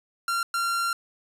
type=tone bursts at uneven times; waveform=45% pulse; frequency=1377 Hz; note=F6; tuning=25 cents flat; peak=-24 dBFS; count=2; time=0.28-0.43 / 0.54-0.93 s; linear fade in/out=2 ms; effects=resampled to 32000 Hz